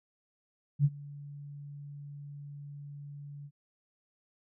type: tone with ADSR envelope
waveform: sine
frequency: 143.7 Hz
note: D3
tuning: 37 cents flat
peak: -19 dBFS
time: 0.79-3.51 s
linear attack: 56 ms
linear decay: 44 ms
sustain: -23 dB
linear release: 56 ms
effects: none